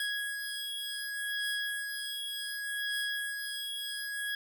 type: beating tone pair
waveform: 25% pulse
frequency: 1661.2 / 1661.87 Hz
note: G#6 / G#6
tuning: 0 / +1 cents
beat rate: 0.67 Hz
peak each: -32 / -34 dBFS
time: 0-4.35 s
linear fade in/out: 2 ms
effects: none